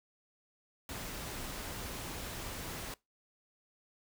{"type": "noise", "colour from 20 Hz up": "pink", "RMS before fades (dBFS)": -42, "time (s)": [0.89, 2.94], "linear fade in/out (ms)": 2, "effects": ["noise-tail reverb RT60 0.2 s tail -22 dB re dry"]}